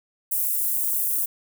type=high-pass noise; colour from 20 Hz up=white; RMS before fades=-24 dBFS; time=0.31-1.26 s; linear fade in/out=10 ms; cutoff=9800 Hz; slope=24 dB/octave; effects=none